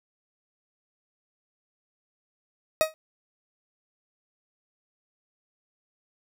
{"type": "tone with exponential decay", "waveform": "40% pulse", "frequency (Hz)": 630, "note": "D#5", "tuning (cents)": 21, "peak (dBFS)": -14, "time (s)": [2.81, 2.94], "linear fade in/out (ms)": 0, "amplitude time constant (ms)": 27, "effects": []}